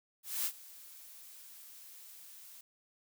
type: noise with ADSR envelope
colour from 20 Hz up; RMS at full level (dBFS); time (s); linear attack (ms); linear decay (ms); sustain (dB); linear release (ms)
blue; -33; 0.23-2.61; 220; 67; -20; 4
effects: none